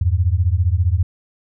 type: beating tone pair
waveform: sine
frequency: 82.41 / 97.41 Hz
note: E2 / G2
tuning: 0 / -10 cents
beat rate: 15 Hz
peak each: -16 / -17 dBFS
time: 0.01-1.03 s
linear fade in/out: 5 ms
effects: none